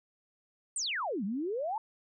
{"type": "exponential two-way sweep", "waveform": "sine", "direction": "down then up", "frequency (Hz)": [9000, 185, 920], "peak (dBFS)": -31, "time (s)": [0.76, 1.78], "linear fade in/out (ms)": 2, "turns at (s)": 1.24, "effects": []}